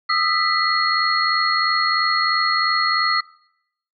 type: tone cluster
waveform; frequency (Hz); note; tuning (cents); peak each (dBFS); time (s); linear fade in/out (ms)
sine; 1232 / 1315 / 1978 / 4299; D#6 / E6 / B6 / C8; -17 / -5 / +2 / +46; -22; 0.09-3.21; 10
effects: noise-tail reverb RT60 0.8 s tail -24 dB re dry